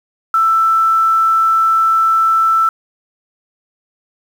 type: tone with quantisation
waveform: sine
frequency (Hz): 1327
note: E6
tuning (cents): +11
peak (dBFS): -9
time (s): 0.34-2.69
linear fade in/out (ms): 2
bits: 6
effects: none